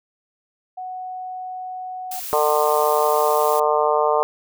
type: tone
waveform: sine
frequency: 740 Hz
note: F#5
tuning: in tune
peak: -28 dBFS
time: 0.77-2.2 s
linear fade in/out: 10 ms
type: noise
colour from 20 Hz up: blue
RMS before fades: -31 dBFS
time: 2.11-3.6 s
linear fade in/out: 5 ms
type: harmonic tone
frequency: 150.5 Hz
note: D3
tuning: 43 cents sharp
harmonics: 3 / 4 / 5 / 6 / 7 / 8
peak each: -21 / -21 / -23 / -24 / -23 / -26 dBFS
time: 2.33-4.23 s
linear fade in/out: 0 ms
effects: none